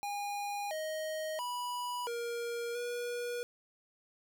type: tone with pitch steps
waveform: square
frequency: 815 / 626 / 980 / 471.1 / 482.2 Hz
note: G#5 / D#5 / B5 / A#4 / B4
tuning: -33 / +10 / -14 / +18 / -41 cents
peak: -36 dBFS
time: 0.03-3.43 s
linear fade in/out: 0 ms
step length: 680 ms
effects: none

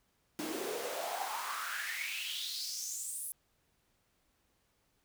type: noise with high-pass filter sweep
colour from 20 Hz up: pink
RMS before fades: -39 dBFS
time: 0.39-3.32 s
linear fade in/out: 0 ms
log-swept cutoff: 280 to 11000 Hz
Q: 5.3
effects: pink hiss -75 dBFS RMS until 5.04 s

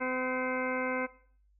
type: harmonic tone with a mistuned harmonic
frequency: 255.8 Hz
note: C4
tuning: 39 cents flat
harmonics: 1 / 2 / 3 / 4 / 5 / 6 / 8 / 9 / 10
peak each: -36 / -35 / -42 / -38 / -45 / -38 / -38 / -48 / -48 dBFS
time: 0-1.07 s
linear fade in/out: 20 ms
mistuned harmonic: 8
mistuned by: +44 cents
effects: noise-tail reverb RT60 0.5 s tail -17 dB re dry + added 50 Hz sine -63 dBFS peak until 1.59 s

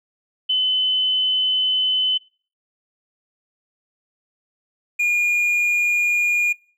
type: tone pair in turn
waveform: sine / triangle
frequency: 3030 / 2428 Hz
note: F#7 / D#7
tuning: +40 / -43 cents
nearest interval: major third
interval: 383 cents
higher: first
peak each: -16 / -15 dBFS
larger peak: second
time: 0.49-2.18 / 4.99-6.53 s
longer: first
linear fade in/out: 10 ms
effects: noise-tail reverb RT60 0.4 s tail -21 dB re dry

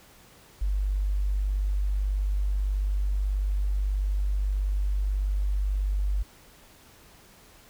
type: tone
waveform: sine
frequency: 49.18 Hz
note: G1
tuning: 6 cents sharp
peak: -23 dBFS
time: 0.61-6.23 s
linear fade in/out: 10 ms
effects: pink hiss -54 dBFS RMS until 7.69 s

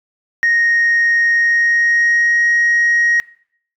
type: tone with pitch glide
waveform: sine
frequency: 1864.7 to 1883.1 Hz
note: A#6 to A#6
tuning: 0 to +17 cents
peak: -9 dBFS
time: 0.43-3.2 s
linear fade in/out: 0 ms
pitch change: +17 cents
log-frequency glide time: 1.33-2.44 s
effects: noise-tail reverb RT60 0.6 s tail -23 dB re dry + tanh soft clip ceiling -8 dBFS

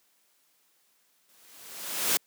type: noise with exponential growth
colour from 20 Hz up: white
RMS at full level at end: -23 dBFS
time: 1.29-2.17 s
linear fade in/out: 0 ms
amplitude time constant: 190 ms
effects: white hiss -68 dBFS RMS until 2.26 s + high-pass 200 Hz 12 dB/octave

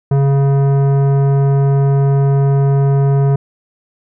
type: tone with tanh clipping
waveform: triangle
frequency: 138.59 Hz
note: C#3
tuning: in tune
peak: -11 dBFS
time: 0.11-3.36 s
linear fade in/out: 5 ms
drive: 18 dB
effects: none

